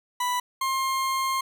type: tone pair in turn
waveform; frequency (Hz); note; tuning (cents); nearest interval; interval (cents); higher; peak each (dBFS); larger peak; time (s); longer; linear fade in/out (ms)
40% pulse; 987.8 / 1063; B5 / C6; 0 / +27; minor second; 127; second; -23; neither; 0.2-0.4 / 0.61-1.41; second; 5
effects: none